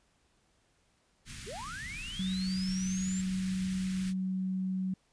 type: band-stop noise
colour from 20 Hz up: pink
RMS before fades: -44 dBFS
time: 1.25-4.14 s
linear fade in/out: 50 ms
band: 230 to 1600 Hz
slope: 24 dB/octave
type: linear sweep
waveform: sine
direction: up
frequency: 337.3 to 7490 Hz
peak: -40 dBFS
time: 1.46-3.22 s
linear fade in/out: 20 ms
type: tone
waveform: sine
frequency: 187.5 Hz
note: F#3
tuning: 23 cents sharp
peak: -30 dBFS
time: 2.19-4.94 s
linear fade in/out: 5 ms
effects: pink hiss -71 dBFS RMS until 5.12 s + resampled to 22050 Hz